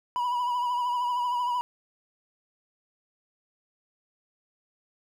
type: tone with vibrato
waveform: triangle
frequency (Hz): 978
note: B5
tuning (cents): -17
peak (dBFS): -23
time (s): 0.16-1.61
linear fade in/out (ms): 0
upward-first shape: triangle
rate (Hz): 13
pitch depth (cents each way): 50
effects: 10-bit